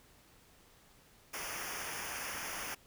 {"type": "noise with comb filter", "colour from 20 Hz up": "pink", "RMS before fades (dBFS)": -41, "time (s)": [1.33, 2.75], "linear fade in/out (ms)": 10, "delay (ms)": 0.25, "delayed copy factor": -0.85, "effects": ["pink hiss -63 dBFS RMS until 2.86 s"]}